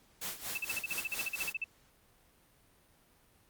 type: noise with tremolo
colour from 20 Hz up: white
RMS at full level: -38 dBFS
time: 0.21-1.53 s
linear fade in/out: 10 ms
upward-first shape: sine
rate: 4.3 Hz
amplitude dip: 80%
type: tone bursts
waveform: sine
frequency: 2637 Hz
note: E7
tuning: in tune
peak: -32 dBFS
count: 16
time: 0.55-1.642 s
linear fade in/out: 5 ms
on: 27 ms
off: 44 ms
effects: pink hiss -66 dBFS RMS until 3.49 s + Opus 48 kbps